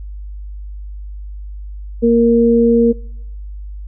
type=tone pair together; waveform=sine; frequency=233.1 / 466.2 Hz; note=A#3 / A#4; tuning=0 / 0 cents; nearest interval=octave; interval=1200 cents; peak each=-11 dBFS; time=2.02-2.93 s; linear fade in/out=20 ms; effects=noise-tail reverb RT60 0.9 s tail -26 dB re dry + added 50 Hz sine -26 dBFS peak until 3.87 s